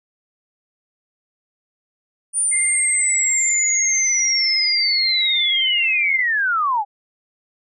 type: linear sweep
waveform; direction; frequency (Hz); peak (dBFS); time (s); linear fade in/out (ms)
sine; down; 9397 to 784; -16; 2.33-6.85; 50
type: tone with vibrato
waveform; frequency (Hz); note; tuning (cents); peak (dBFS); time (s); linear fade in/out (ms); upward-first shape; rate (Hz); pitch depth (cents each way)
sine; 2100; C7; +6; -22; 2.51-6.23; 20; triangle; 19; 27
effects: none